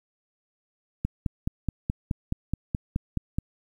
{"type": "click train", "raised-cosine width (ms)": 5, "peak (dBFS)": -13, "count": 12, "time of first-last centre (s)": [1.05, 3.385], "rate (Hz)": 4.71, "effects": ["9-bit"]}